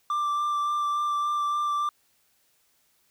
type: tone with vibrato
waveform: triangle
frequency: 1179 Hz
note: D6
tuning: 6 cents sharp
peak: -22 dBFS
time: 0.1-1.89 s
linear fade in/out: 2 ms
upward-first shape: sine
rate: 3.5 Hz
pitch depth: 12 cents each way
effects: white hiss -67 dBFS RMS until 3.1 s